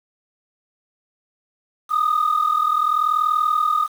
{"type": "tone pair together", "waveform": "sine", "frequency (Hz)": [1216, 1256.7], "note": ["D#6", "D#6"], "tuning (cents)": [-40, 17], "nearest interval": "minor second", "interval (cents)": 57, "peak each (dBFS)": [-17, -18], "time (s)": [1.89, 3.88], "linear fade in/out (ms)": 50, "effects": ["tanh soft clip ceiling -12 dBFS", "7-bit"]}